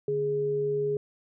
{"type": "tone pair together", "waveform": "sine", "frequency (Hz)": [146.72, 415.3], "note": ["D3", "G#4"], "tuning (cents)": [-1, 0], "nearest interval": "octave + tritone", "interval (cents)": 1801, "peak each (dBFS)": [-35, -25], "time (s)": [0.08, 0.97], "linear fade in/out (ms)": 2, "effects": []}